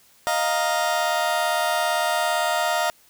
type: chord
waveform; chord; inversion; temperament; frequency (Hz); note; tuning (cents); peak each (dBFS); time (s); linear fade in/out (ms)
30% pulse; Eb suspended second; none; just; 622.3 / 700 / 933.4; Eb5 / F5 / Bb5; 0 / +4 / +2; -23 / -21 / -24; 0.27-2.9; 0
effects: white hiss -56 dBFS RMS until 3.09 s